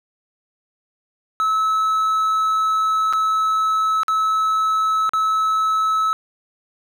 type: tone with dropouts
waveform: triangle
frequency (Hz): 1298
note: E6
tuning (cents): -27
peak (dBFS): -14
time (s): 1.4-6.13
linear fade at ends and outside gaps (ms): 0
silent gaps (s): 3.127-3.134 / 4.033-4.082 / 5.093-5.135
effects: none